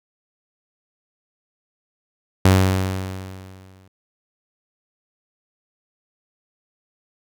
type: tone with exponential decay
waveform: sawtooth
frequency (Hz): 94.4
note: F#2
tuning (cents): +35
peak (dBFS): -6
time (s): 2.45-3.88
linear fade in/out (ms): 5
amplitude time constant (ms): 310
effects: none